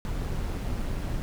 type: noise with amplitude modulation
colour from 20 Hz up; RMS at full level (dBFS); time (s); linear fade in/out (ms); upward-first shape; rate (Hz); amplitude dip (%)
brown; -28; 0.05-1.22; 0; sine; 183; 45
effects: none